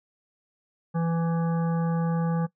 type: harmonic tone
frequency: 166.6 Hz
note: E3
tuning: 19 cents sharp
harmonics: 1 / 3 / 5 / 7 / 9 / 10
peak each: -23 / -34 / -36 / -40 / -47 / -48 dBFS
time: 0.94-2.47 s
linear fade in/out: 20 ms
effects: noise-tail reverb RT60 0.1 s tail -19 dB re dry